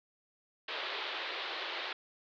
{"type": "band-pass noise", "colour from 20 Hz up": "white", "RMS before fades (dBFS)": -39, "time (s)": [0.68, 1.93], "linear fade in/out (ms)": 5, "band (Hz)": [340, 4100], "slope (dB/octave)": 48, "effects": []}